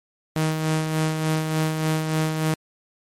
sawtooth tone with tremolo, 157.3 Hz, D#3, 19 cents sharp, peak -15 dBFS, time 0.36-2.54 s, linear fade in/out 2 ms, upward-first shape sine, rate 3.4 Hz, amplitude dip 45%, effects MP3 64 kbps

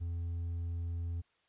sine tone with hard clipping, 85.1 Hz, F2, 44 cents flat, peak -35 dBFS, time 0-1.22 s, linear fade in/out 20 ms, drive 2 dB, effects white hiss -73 dBFS RMS until 1.48 s + resampled to 8000 Hz

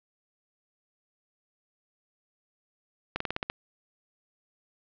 slowing click train, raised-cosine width 0.3 ms, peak -13 dBFS, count 7, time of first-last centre 3.16-3.499 s, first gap 44 ms, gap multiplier 1.1, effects low-pass 4000 Hz 12 dB/octave

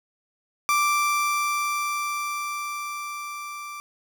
30% pulse tone with level ramp, 1174.7 Hz, D6, in tune, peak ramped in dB -16 to -32 dBFS, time 0.69-3.8 s, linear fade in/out 0 ms, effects none

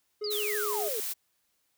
triangle tone with vibrato, 418.1 Hz, G#4, 12 cents sharp, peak -30 dBFS, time 0.21-0.89 s, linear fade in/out 10 ms, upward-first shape triangle, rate 12 Hz, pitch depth 21 cents each way
sine exponential sweep, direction down, 5050 to 404.8 Hz, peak -33 dBFS, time 0.24-1 s, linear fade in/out 2 ms
blue noise, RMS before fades -34 dBFS, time 0.3-1.14 s, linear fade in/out 20 ms
effects white hiss -74 dBFS RMS until 1.77 s

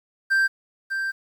triangle tone pair in turn, 1574 / 1574 Hz, G6 / G6, +7 / +7 cents, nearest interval unison, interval 0 cents, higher neither, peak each -15 / -22 dBFS, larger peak first, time 0.3-0.48 / 0.9-1.12 s, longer second, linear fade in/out 20 ms, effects 9-bit

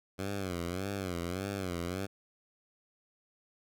10% pulse tone with vibrato, 92.5 Hz, F#2, in tune, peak -26 dBFS, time 0.18-2.07 s, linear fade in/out 20 ms, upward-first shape sine, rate 1.7 Hz, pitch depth 140 cents each way, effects none

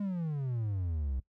triangle exponential sweep, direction down, 207.5 to 62.3 Hz, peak -29 dBFS, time 0-1.2 s, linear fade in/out 5 ms, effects noise-tail reverb RT60 0.1 s tail -18 dB re dry

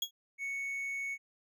35% pulse tone with exponential decay, 3322 Hz, G#7, in tune, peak -26 dBFS, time 0.02-0.11 s, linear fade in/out 5 ms, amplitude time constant 19 ms
triangle tone, 2217 Hz, C#7, in tune, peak -33 dBFS, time 0.38-1.18 s, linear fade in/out 50 ms
effects none

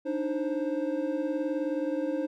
triangle tone cluster, 294.4 / 313.5 / 527 Hz, D4 / D#4 / C5, +4 / +13 / +12 cents, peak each -30 dBFS, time 0.05-2.27 s, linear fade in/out 20 ms, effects none

